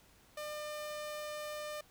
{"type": "tone", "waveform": "sawtooth", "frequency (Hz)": 601, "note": "D5", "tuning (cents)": 40, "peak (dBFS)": -36, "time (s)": [0.37, 1.81], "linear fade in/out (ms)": 5, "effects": ["pink hiss -64 dBFS RMS until 1.9 s"]}